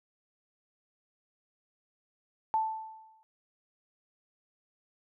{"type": "tone with exponential decay", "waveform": "sine", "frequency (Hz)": 880, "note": "A5", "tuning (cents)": 0, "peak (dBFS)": -23, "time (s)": [2.54, 3.23], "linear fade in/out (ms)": 0, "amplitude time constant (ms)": 150, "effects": []}